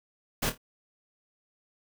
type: noise with echo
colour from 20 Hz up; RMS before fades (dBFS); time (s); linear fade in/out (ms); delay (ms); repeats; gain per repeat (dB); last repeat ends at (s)
pink; -28; 0.42-0.5; 10; 26; 3; -10; 0.578
effects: none